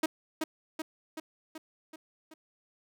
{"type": "tone with echo", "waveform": "sawtooth", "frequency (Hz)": 316.1, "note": "D#4", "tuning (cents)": 27, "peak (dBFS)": -21, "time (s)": [0.03, 0.06], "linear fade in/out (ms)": 5, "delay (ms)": 380, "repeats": 6, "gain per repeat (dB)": -4, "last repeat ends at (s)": 2.34, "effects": []}